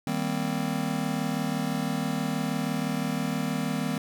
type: chord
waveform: square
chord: C minor seventh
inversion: first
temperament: just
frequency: 156.98 / 196.22 / 235.5 / 261.6 Hz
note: Eb3 / G3 / Bb3 / C4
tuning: +16 / +2 / +18 / 0 cents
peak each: -33 dBFS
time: 0.07-3.98 s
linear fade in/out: 2 ms
effects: none